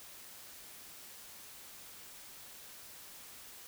silence, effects white hiss -52 dBFS RMS until 3.67 s

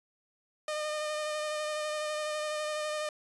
sawtooth tone with vibrato, 608 Hz, D#5, 40 cents flat, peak -28 dBFS, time 0.68-3.09 s, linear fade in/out 2 ms, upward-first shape sine, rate 12 Hz, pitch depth 16 cents each way, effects resampled to 24000 Hz

